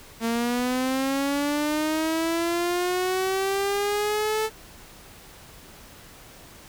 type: linear sweep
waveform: sawtooth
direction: up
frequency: 226.5 to 440 Hz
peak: -19 dBFS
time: 0.2-4.5 s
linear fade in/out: 50 ms
effects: pink hiss -47 dBFS RMS until 6.68 s